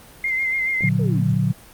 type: tone with vibrato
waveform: sine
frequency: 2093 Hz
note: C7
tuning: in tune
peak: -19 dBFS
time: 0.24-0.89 s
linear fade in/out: 2 ms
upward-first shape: sine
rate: 7 Hz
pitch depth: 34 cents each way
type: clicks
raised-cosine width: 2 ms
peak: -22 dBFS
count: 2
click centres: 0.808 / 0.837 s
type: chord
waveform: sine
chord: Bb augmented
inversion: none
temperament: just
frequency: 116.54 / 145.68 / 182.1 Hz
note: Bb2 / D3 / F#3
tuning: 0 / -14 / -27 cents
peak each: -21 dBFS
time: 0.82-1.53 s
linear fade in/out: 20 ms
type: linear sweep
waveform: sine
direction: down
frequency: 491.1 to 69.3 Hz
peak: -28 dBFS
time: 0.99-1.35 s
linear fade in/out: 5 ms
effects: pink hiss -45 dBFS RMS until 1.73 s + Opus 32 kbps